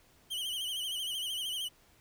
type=tone with vibrato; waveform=45% pulse; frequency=3060 Hz; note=G7; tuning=42 cents flat; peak=-34 dBFS; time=0.3-1.69 s; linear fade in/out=20 ms; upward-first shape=sine; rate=13 Hz; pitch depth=84 cents each way; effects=pink hiss -64 dBFS RMS until 2 s